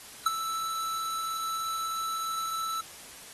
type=tone with ADSR envelope; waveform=square; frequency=1318.5 Hz; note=E6; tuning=in tune; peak=-20 dBFS; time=0.26-2.81 s; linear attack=4 ms; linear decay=23 ms; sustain=-11 dB; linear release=5 ms; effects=white hiss -47 dBFS RMS until 3.33 s + AAC 32 kbps